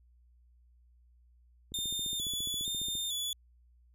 click train, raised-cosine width 3 ms, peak -34 dBFS, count 19, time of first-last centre 1.72-2.953 s, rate 14.6 Hz
sawtooth tone with vibrato, 3525 Hz, A7, 2 cents sharp, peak -30 dBFS, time 1.74-3.33 s, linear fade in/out 2 ms, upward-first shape square, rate 1.1 Hz, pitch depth 48 cents each way
effects added 60 Hz sine -60 dBFS peak until 3.94 s

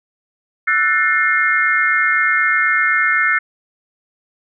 sine chord, F# half-diminished seventh, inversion third, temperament just, 1332 / 1480 / 1776 / 2131 Hz, E6 / F#6 / A6 / C7, +18 / 0 / +16 / +31 cents, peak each -20 / -19 / -17 / -17 dBFS, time 0.67-3.39 s, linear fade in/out 10 ms, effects none

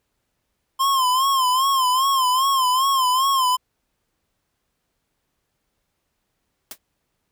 square tone with vibrato, 1049 Hz, C6, 4 cents sharp, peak -17 dBFS, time 0.79-3.57 s, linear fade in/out 20 ms, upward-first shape sine, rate 2.5 Hz, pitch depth 88 cents each way
white noise with exponential decay, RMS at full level -29 dBFS, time 6.71-6.78 s, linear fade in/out 2 ms, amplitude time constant 15 ms
effects pink hiss -74 dBFS RMS until 7.31 s

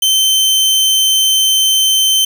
sawtooth tone, 3094 Hz, G7, 23 cents flat, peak -6 dBFS, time 0.02-2.25 s, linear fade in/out 5 ms, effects none

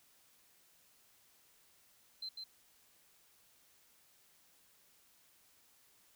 sine tone with echo, 4101 Hz, C8, 36 cents flat, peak -40 dBFS, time 2.22-2.29 s, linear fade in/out 5 ms, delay 150 ms, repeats 1, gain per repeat -3 dB, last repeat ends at 2.44 s, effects white hiss -68 dBFS RMS until 6.15 s

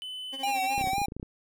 triangle tone with pitch glide, 3019 to 2705 Hz, F#7 to E7, +34 to +44 cents, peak -34 dBFS, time 0.02-0.82 s, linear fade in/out 0 ms, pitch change -190 cents, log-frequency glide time 0.43-0.51 s
20% pulse tone with tremolo, 268.9 Hz, C4, 47 cents sharp, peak -33 dBFS, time 0.32-0.95 s, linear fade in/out 20 ms, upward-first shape sine, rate 13 Hz, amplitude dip 85%
square tone with vibrato, 784 Hz, G5, in tune, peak -27 dBFS, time 0.43-1.06 s, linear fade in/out 5 ms, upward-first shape sine, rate 3.9 Hz, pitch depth 66 cents each way
clicks, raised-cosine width 3 ms, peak -24 dBFS, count 12, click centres 0.78 / 0.812 / 0.842 / 0.873 / 0.933 / 0.982 / 1.017 / 1.084 / 1.121 / 1.166 / 1.198 / 1.229 s
effects none

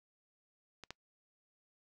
clicks, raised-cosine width 0.2 ms, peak -30 / -25 dBFS, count 2, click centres 0.837 / 0.906 s, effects noise-tail reverb RT60 0.1 s tail -25 dB re dry

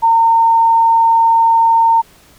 sine tone, 913 Hz, A#5, 36 cents flat, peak -7 dBFS, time 0.02-2.02 s, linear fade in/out 20 ms, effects pink hiss -46 dBFS RMS until 2.38 s

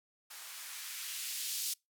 violet noise with band-pass filter sweep, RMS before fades -41 dBFS, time 0.3-1.74 s, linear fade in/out 10 ms, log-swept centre 890 to 4500 Hz, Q 0.99, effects noise-tail reverb RT60 0.2 s tail -26 dB re dry

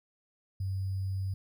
sine tone with sample-and-hold, 95.7 Hz, G2, 41 cents flat, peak -30 dBFS, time 0.6-1.34 s, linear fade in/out 5 ms, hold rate 4900 Hz, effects none

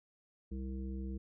harmonic tone, 65.4 Hz, C2, in tune, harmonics 1 / 3 / 5 / 7, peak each -39 / -43 / -48 / -55 dBFS, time 0.51-1.18 s, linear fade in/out 10 ms, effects none

